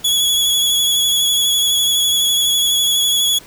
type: tone with vibrato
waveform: sawtooth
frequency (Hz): 3373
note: G#7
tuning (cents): +26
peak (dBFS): -10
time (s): 0.04-3.39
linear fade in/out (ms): 10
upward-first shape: sine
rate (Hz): 12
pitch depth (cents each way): 23
effects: pink hiss -41 dBFS RMS until 3.46 s